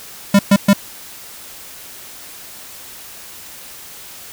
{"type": "tone bursts", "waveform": "square", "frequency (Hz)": 200, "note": "G3", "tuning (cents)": 35, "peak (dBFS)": -7, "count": 3, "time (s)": [0.34, 0.733], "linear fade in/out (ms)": 5, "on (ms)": 51, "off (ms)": 120, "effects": ["white hiss -36 dBFS RMS until 4.32 s"]}